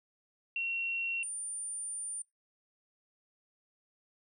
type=tone pair in turn; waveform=sine; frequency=2732 / 9189 Hz; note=F7 / D9; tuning=-39 / -39 cents; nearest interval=octave + major sixth; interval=2100 cents; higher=second; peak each=-31 / -36 dBFS; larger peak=first; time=0.56-1.23 / 1.23-2.22 s; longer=second; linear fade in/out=2 ms; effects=noise-tail reverb RT60 0.2 s tail -23 dB re dry